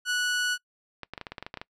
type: tone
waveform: sawtooth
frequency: 1473 Hz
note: F#6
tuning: 8 cents flat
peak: -21 dBFS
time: 0.05-0.58 s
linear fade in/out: 50 ms
type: clicks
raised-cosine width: 0.3 ms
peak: -20 dBFS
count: 12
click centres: 1.033 / 1.136 / 1.178 / 1.213 / 1.268 / 1.32 / 1.382 / 1.426 / 1.465 / 1.541 / 1.573 / 1.615 s
effects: noise-tail reverb RT60 0.1 s tail -24 dB re dry + low-pass 9000 Hz 12 dB/octave